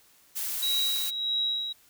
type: noise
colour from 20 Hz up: blue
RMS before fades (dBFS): -32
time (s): 0.35-1.11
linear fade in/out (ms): 20
type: tone with tremolo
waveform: sine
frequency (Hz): 3855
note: B7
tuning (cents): -43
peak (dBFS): -24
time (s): 0.62-1.73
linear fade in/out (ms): 10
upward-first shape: sine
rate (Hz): 1.6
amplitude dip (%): 55
effects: white hiss -60 dBFS RMS until 1.89 s